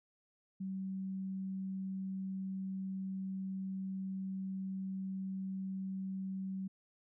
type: tone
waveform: sine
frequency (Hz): 190.9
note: G3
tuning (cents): -46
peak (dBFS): -37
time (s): 0.6-6.68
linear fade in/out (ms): 10
effects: none